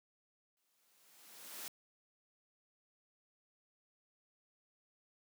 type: noise with exponential growth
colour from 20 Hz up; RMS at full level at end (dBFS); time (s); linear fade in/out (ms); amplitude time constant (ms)
white; -44; 0.57-1.68; 1; 240
effects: high-pass 200 Hz 12 dB/octave